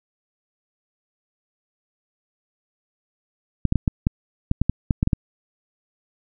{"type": "clicks", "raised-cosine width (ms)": 5, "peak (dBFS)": -5, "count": 12, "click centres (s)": [3.653, 3.724, 3.757, 3.878, 4.069, 4.514, 4.616, 4.696, 4.908, 5.029, 5.074, 5.132], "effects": []}